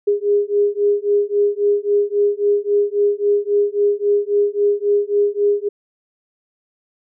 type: beating tone pair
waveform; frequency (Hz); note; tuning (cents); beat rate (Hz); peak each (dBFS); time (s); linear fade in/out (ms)
sine; 407.6 / 411.3; G#4 / G#4; -32 / -17; 3.7; -17; 0.07-5.69; 10
effects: none